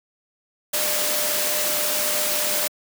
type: tone in noise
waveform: sine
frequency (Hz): 600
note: D5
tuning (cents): +37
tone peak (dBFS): -30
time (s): 0.73-2.68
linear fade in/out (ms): 10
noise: white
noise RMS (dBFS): -23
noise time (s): 0.73-2.68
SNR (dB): -10
effects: high-pass 200 Hz 12 dB/octave